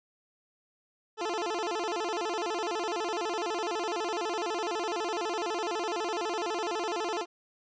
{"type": "tone with vibrato", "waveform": "20% pulse", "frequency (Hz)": 389.2, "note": "G4", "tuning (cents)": -12, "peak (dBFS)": -25, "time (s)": [1.17, 7.26], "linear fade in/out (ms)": 50, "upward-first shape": "square", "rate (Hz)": 12, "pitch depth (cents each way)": 200, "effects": ["resampled to 16000 Hz"]}